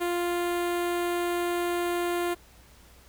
sawtooth tone with notch filter, 349.2 Hz, F4, in tune, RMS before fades -28 dBFS, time 0-2.35 s, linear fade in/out 20 ms, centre 5300 Hz, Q 1.3, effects added 60 Hz sine -55 dBFS peak until 3.08 s + pink hiss -56 dBFS RMS until 3.08 s

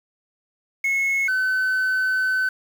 sine tone pair in turn, 2182 / 1518.2 Hz, C#7 / F#6, -28 / +44 cents, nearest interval tritone, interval 628 cents, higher first, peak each -16 dBFS, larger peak neither, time 0.84-1.28 / 1.28-2.49 s, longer second, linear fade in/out 5 ms, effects tanh soft clip ceiling -18 dBFS + 7-bit

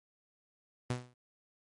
sawtooth tone with exponential decay, 123.8 Hz, B2, 5 cents sharp, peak -26 dBFS, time 0.9-1.14 s, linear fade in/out 5 ms, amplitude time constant 52 ms, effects MP3 48 kbps

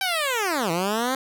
10% pulse linear two-way sweep, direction down then up, 784 to 160.2 to 268.6 Hz, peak -14 dBFS, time 0.01-1.15 s, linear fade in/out 2 ms, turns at 0.71 s, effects none

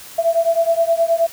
sine beating tone pair, 663 / 672.5 Hz, E5 / E5, +10 / +34 cents, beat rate 9.5 Hz, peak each -16 / -17 dBFS, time 0.18-1.27 s, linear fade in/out 10 ms, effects white hiss -38 dBFS RMS until 1.32 s

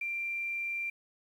sine tone with quantisation, 2367 Hz, D7, 13 cents sharp, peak -32 dBFS, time 0.01-0.9 s, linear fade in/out 5 ms, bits 10, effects none

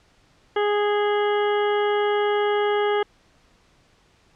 harmonic tone with a mistuned harmonic, 413.9 Hz, G#4, 6 cents flat, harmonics 1 / 2 / 3 / 4 / 5 / 7 / 8, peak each -20 / -26 / -30 / -32 / -34 / -37 / -38 dBFS, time 0.56-3.03 s, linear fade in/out 5 ms, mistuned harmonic 8, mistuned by -23 cents, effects pink hiss -59 dBFS RMS until 4.35 s + low-pass 6000 Hz 12 dB/octave

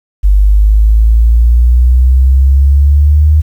sine exponential sweep, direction up, 48.79 to 77.2 Hz, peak -3 dBFS, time 0.23-3.42 s, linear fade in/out 20 ms, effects 7-bit

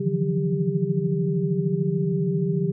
sine tone cluster, 143.7 / 158.1 / 171.2 / 184.5 / 397.7 Hz, D3 / D#3 / F3 / F#3 / G4, -37 / +28 / -34 / -5 / +25 cents, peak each -27 dBFS, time 0-2.72 s, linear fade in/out 10 ms, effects none

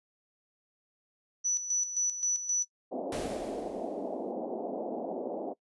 sine tone with tremolo, 5940 Hz, F#8, 6 cents sharp, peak -26 dBFS, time 1.44-2.65 s, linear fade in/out 20 ms, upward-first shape square, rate 3.8 Hz, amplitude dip 65%
white band-pass noise, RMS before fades -36 dBFS, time 2.91-5.54 s, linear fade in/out 20 ms, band 210 to 730 Hz, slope 48 dB/octave
pink noise with exponential decay, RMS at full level -38 dBFS, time 3.12-4.32 s, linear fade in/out 2 ms, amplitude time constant 260 ms
effects noise-tail reverb RT60 0.1 s tail -21 dB re dry + resampled to 24000 Hz

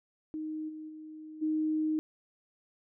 sine tone with level steps, 311 Hz, D#4, 1 cent flat, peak -34 / -40 / -43 / -27 dBFS, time 0.34-1.99 s, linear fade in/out 0 ms, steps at 0.68 / 0.88 / 1.41 s, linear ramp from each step 20 ms, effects none

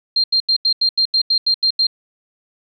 sine tone bursts, 4186 Hz, C8, in tune, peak -12 dBFS, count 11, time 0.16-1.869 s, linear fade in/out 5 ms, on 79 ms, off 84 ms, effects none

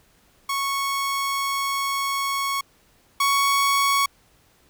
sawtooth tone pair in turn, 1105 / 1113.3 Hz, C#6 / C#6, -6 / +7 cents, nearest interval unison, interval 13 cents, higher second, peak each -19 / -14 dBFS, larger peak second, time 0.49-2.61 / 3.2-4.06 s, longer first, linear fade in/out 5 ms, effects pink hiss -59 dBFS RMS until 4.69 s

